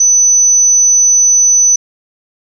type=tone; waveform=sine; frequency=6000 Hz; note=F#8; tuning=23 cents sharp; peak=-5 dBFS; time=0-1.76 s; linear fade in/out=5 ms; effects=none